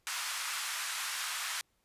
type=band-pass noise; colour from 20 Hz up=pink; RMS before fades=-37 dBFS; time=0.07-1.61 s; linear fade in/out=0 ms; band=1100 to 12000 Hz; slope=24 dB/octave; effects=pink hiss -75 dBFS RMS until 1.84 s + resampled to 32000 Hz